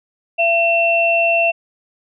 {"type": "tone pair together", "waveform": "sine", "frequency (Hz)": [675, 2700], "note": ["E5", "E7"], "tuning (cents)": [41, 41], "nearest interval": "2 octaves", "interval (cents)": 2400, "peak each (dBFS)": -15, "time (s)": [0.38, 1.52], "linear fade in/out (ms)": 20, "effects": []}